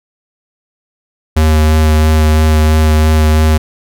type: tone with vibrato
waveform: square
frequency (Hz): 77.78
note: D#2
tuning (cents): 0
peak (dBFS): -7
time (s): 1.36-3.58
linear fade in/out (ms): 10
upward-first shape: sine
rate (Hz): 3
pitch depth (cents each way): 13
effects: none